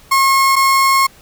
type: tone pair in turn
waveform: 35% pulse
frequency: 1082 / 1082 Hz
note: C#6 / C#6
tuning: -42 / -42 cents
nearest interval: unison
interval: 0 cents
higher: neither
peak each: -8 dBFS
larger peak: neither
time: 0.11-0.56 / 0.56-1.07 s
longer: second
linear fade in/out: 10 ms
effects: pink hiss -45 dBFS RMS until 1.21 s